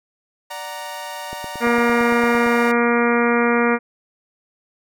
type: chord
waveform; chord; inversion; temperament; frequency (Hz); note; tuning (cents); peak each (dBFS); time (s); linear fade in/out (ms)
sawtooth; D augmented; none; equal; 587.3 / 740 / 932.3; D5 / F#5 / A#5; 0 / 0 / 0; -31 / -32 / -27; 0.5-2.72; 10
type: click train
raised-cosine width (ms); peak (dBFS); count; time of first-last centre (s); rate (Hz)
2; -20; 11; 1.33-2.464; 8.82
type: harmonic tone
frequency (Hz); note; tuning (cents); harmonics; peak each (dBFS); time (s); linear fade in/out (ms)
237.2; A#3; +30; 1 / 2 / 3 / 4 / 5 / 6 / 7 / 8 / 9 / 10; -19 / -19 / -27 / -26 / -25 / -24 / -30 / -27 / -29 / -29; 1.6-3.79; 50
effects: none